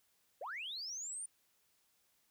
sine linear sweep, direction up, 462.1 to 9280 Hz, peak -40 dBFS, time 0.41-1.26 s, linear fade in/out 5 ms, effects tanh soft clip ceiling -36 dBFS + white hiss -75 dBFS RMS until 2.3 s

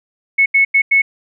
sine tone bursts at uneven times, 2200 Hz, C#7, 14 cents flat, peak -8 dBFS, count 4, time 0.38-0.46 / 0.54-0.65 / 0.74-0.82 / 0.91-1.02 s, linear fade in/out 10 ms, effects none

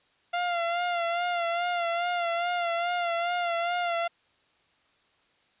sawtooth tone with vibrato, 693 Hz, F5, 14 cents flat, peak -22 dBFS, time 0.33-4.08 s, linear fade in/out 10 ms, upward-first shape sine, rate 2.4 Hz, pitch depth 43 cents each way, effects white hiss -66 dBFS RMS until 5.6 s + resampled to 8000 Hz

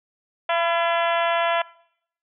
harmonic tone with a mistuned harmonic, 338.7 Hz, E4, 47 cents sharp, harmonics 2 / 3 / 4 / 5 / 6 / 7 / 8 / 9 / 10, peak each -22 / -26 / -28 / -30 / -32 / -33 / -34 / -35 / -36 dBFS, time 0.49-1.62 s, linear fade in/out 5 ms, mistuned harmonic 3, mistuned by -29 cents, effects noise-tail reverb RT60 0.7 s tail -22 dB re dry

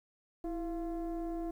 sine tone with frequency modulation, 331.4 Hz, E4, 9 cents sharp, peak -33 dBFS, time 0.44-1.51 s, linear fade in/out 5 ms, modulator 360 Hz, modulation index 0.77, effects tanh soft clip ceiling -32 dBFS + 11-bit

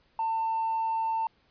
triangle tone with tanh clipping, 897 Hz, A5, 33 cents sharp, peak -26 dBFS, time 0.19-1.27 s, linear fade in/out 2 ms, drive 5 dB, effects pink hiss -66 dBFS RMS until 1.5 s + resampled to 11025 Hz

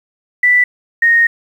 sine tone pair in turn, 1975.5 / 1858.4 Hz, B6 / A#6, 0 / -6 cents, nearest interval minor second, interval 106 cents, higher first, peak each -7 dBFS, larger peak neither, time 0.43-0.64 / 1.02-1.27 s, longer second, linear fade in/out 5 ms, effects 7-bit

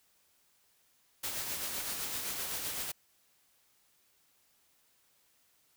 white noise with tremolo, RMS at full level -36 dBFS, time 1.23-2.92 s, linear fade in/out 10 ms, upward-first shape sine, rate 7.8 Hz, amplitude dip 35%, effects white hiss -70 dBFS RMS until 5.76 s

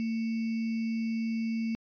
sine tone with sample-and-hold, 225.8 Hz, A3, 45 cents sharp, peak -28 dBFS, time 0-1.75 s, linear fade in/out 0 ms, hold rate 2450 Hz, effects resampled to 11025 Hz

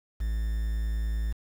triangle tone with quantisation, 55 Hz, A1, in tune, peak -24 dBFS, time 0.2-1.33 s, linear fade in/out 10 ms, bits 8, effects none

